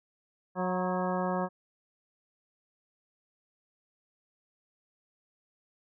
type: harmonic tone with a mistuned harmonic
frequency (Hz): 182.5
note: F#3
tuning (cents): -24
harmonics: 1 / 2 / 3 / 4 / 5 / 6 / 7 / 9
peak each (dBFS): -32 / -37 / -34 / -36 / -37 / -38 / -42 / -44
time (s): 0.55-1.49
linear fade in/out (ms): 50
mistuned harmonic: 5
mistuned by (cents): +39
effects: none